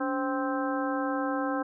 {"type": "harmonic tone with a mistuned harmonic", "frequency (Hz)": 261.6, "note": "C4", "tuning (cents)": 0, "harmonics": [1, 2, 3, 4, 5, 6], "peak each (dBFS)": [-30, -33, -35, -36, -37, -38], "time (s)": [0, 1.63], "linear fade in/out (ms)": 10, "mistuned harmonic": 1, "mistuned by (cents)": 140, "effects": []}